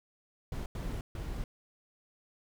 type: noise bursts at uneven times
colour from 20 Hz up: brown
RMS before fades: -37 dBFS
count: 3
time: 0.52-0.66 / 0.75-1.01 / 1.15-1.44 s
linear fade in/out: 2 ms
effects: none